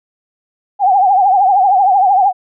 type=tone with vibrato; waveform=sine; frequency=774 Hz; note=G5; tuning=22 cents flat; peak=-7 dBFS; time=0.79-2.33 s; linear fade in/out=50 ms; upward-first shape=triangle; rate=13 Hz; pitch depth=130 cents each way; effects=none

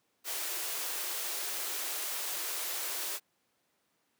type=high-pass noise; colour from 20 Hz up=white; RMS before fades=-36 dBFS; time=0.24-3.2 s; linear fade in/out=50 ms; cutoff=310 Hz; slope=96 dB/octave; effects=pink hiss -75 dBFS RMS until 4.19 s + high-pass 200 Hz 12 dB/octave

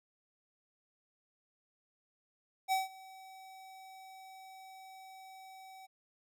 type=tone with ADSR envelope; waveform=square; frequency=762 Hz; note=G5; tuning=49 cents flat; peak=-28 dBFS; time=2.68-5.87 s; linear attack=41 ms; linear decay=160 ms; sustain=-23 dB; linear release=19 ms; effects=none

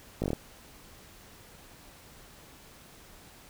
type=slowing click train; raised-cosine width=2 ms; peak=-16 dBFS; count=6; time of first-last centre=0.22-0.332 s; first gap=18 ms; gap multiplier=1.11; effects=pink hiss -53 dBFS RMS until 3.49 s

